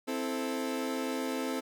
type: chord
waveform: 30% pulse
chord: A minor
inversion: first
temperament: equal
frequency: 261.6 / 329.6 / 440 Hz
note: C4 / E4 / A4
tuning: 0 / 0 / 0 cents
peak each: -31 / -36 / -35 dBFS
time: 0.07-1.61 s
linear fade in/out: 20 ms
effects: none